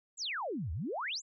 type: exponential two-way sweep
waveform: sine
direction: down then up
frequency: 7902 to 71.1 to 7902 Hz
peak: -34 dBFS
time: 0.17-1.22 s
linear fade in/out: 50 ms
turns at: 0.72 s
effects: none